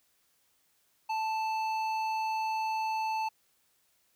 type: tone with hard clipping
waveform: sine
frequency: 880 Hz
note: A5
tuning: in tune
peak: -31 dBFS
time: 1.09-3.29 s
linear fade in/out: 10 ms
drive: 10 dB
effects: white hiss -71 dBFS RMS until 4.15 s